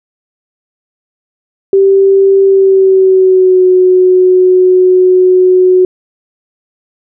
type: tone with pitch glide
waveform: sine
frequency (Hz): 389.9 to 368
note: G4 to F#4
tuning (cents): -9 to -9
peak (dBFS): -3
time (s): 1.73-5.85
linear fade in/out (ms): 2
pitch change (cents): -100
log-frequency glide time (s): 2.44-3.65
effects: none